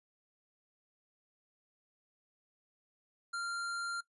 square tone, 1388 Hz, F6, 11 cents flat, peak -36 dBFS, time 3.33-4.01 s, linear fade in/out 10 ms, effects noise-tail reverb RT60 0.1 s tail -19 dB re dry + resampled to 24000 Hz

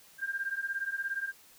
sine beating tone pair, 1584 / 1601 Hz, G6 / G6, +18 / +36 cents, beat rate 17 Hz, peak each -36 / -34 dBFS, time 0.18-1.33 s, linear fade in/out 50 ms, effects white hiss -58 dBFS RMS until 1.58 s

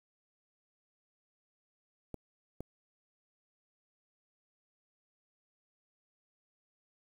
clicks, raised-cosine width 2 ms, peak -27 dBFS, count 2, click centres 2.143 / 2.606 s, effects 9-bit

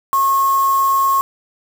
sine tone with quantisation, 1087 Hz, C#6, 34 cents flat, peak -12 dBFS, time 0.13-1.21 s, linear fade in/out 0 ms, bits 4, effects none

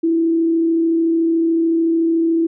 sine tone with frequency modulation, 330 Hz, E4, 2 cents sharp, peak -13 dBFS, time 0.03-2.47 s, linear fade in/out 10 ms, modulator 33.7 Hz, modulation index 0.21, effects none

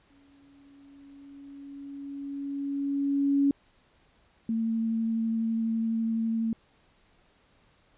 sine tone with exponential growth, 279.9 Hz, C#4, 17 cents sharp, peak -19 dBFS, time 0.1-3.51 s, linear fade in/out 2 ms, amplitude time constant 740 ms
sine tone with vibrato, 225.6 Hz, A3, 44 cents sharp, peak -25 dBFS, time 4.49-6.53 s, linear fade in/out 2 ms, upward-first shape sine, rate 12 Hz, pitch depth 9 cents each way
effects pink hiss -64 dBFS RMS until 7.97 s + resampled to 8000 Hz

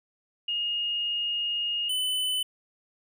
sine / square tone pair in turn, 2853 / 3012 Hz, F7 / F#7, +36 / +30 cents, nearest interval minor second, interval 94 cents, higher second, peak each -26 dBFS, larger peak neither, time 0.48-1.89 / 1.89-2.43 s, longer first, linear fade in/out 5 ms, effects none

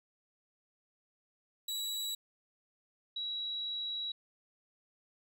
sawtooth / sine tone pair in turn, 3904 / 3886 Hz, B7 / B7, -21 / -29 cents, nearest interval unison, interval 8 cents, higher first, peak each -32 / -35 dBFS, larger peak first, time 1.68-2.15 / 3.16-4.12 s, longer second, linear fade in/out 5 ms, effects none

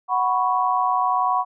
sine chord, F# suspended fourth, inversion none, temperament equal, 740 / 987.8 / 1108.7 Hz, F#5 / B5 / C#6, 0 / 0 / 0 cents, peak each -22 dBFS, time 0.08-1.45 s, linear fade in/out 50 ms, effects none

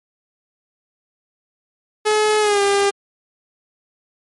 sawtooth tone with pitch glide, 426.6 to 400.3 Hz, G#4 to G4, +46 to +36 cents, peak -10 dBFS, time 2.05-2.91 s, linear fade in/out 20 ms, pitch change -110 cents, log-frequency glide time 2.4-2.61 s, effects MP3 48 kbps

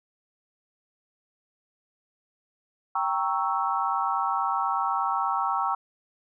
sine chord, G diminished seventh, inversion none, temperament equal, 784 / 932.3 / 1108.7 / 1318.5 Hz, G5 / Bb5 / Db6 / Fb6, 0 / 0 / 0 / 0 cents, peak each -29 dBFS, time 2.95-5.75 s, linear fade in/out 5 ms, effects none

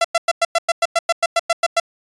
sawtooth tone bursts, 675 Hz, E5, 41 cents sharp, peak -9 dBFS, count 14, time 0.01-1.8 s, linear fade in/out 5 ms, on 35 ms, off 100 ms, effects resampled to 22050 Hz

